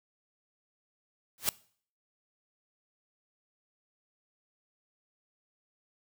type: noise with exponential growth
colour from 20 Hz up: white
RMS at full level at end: -24 dBFS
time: 1.38-1.49 s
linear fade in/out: 0 ms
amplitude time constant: 23 ms
effects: noise-tail reverb RT60 0.5 s tail -21 dB re dry